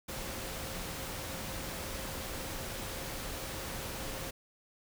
sine tone in noise, 533 Hz, C5, 32 cents sharp, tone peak -49 dBFS, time 0.08-4.31 s, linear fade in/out 10 ms, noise pink, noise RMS -40 dBFS, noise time 0.08-4.31 s, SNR -12 dB, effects none

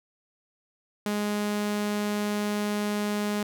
sawtooth tone, 207.7 Hz, G#3, in tune, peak -22 dBFS, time 1.06-3.43 s, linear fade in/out 2 ms, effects none

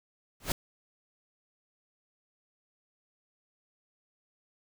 pink noise with exponential growth, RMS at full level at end -24 dBFS, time 0.4-0.52 s, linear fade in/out 2 ms, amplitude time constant 26 ms, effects none

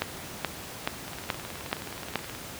two click trains, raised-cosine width 0.3 ms, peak -9 / -22 dBFS, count 6 / 25, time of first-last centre 0.02-2.157 / 1.08-2.35 s, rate 2.34 / 18.9 Hz, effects pink hiss -40 dBFS RMS until 2.59 s + high-pass 80 Hz 12 dB/octave

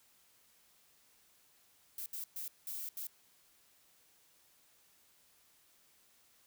violet noise bursts at uneven times, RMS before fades -42 dBFS, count 5, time 1.98-2.06 / 2.13-2.24 / 2.36-2.48 / 2.67-2.89 / 2.97-3.07 s, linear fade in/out 2 ms, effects white hiss -68 dBFS RMS until 6.46 s

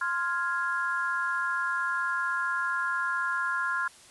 sine chord, F minor, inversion second, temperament equal, 1046.5 / 1396.9 / 1661.2 Hz, C6 / F6 / Ab6, 0 / 0 / 0 cents, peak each -32 / -29 / -32 dBFS, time 0.01-3.88 s, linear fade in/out 5 ms, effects white hiss -53 dBFS RMS until 4.1 s + resampled to 24000 Hz

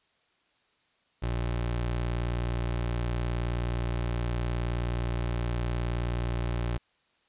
25% pulse tone, 59.2 Hz, A#1, 27 cents sharp, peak -24 dBFS, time 1.22-6.78 s, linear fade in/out 10 ms, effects white hiss -69 dBFS RMS until 7.28 s + resampled to 8000 Hz

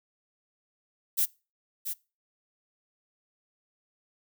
violet noise with echo, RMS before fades -25 dBFS, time 1.17-1.26 s, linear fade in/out 20 ms, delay 680 ms, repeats 1, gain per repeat -8 dB, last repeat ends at 1.94 s, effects noise-tail reverb RT60 0.3 s tail -23 dB re dry

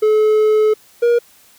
triangle tone pair in turn, 430 / 474.8 Hz, A4 / A#4, -40 / +32 cents, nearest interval major second, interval 172 cents, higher second, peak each -8 dBFS, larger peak neither, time 0.02-0.74 / 1.02-1.19 s, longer first, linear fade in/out 10 ms, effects white hiss -49 dBFS RMS until 1.58 s

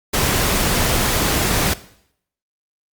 pink noise, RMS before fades -18 dBFS, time 0.13-1.74 s, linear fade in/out 10 ms, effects noise-tail reverb RT60 0.7 s tail -17 dB re dry + Opus 48 kbps

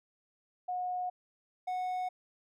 sine / triangle tone pair in turn, 726 / 734.4 Hz, F#5 / F#5, -33 / -13 cents, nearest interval unison, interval 20 cents, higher second, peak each -32 / -30 dBFS, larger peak second, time 0.68-1.1 / 1.67-2.09 s, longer neither, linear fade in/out 10 ms, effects none

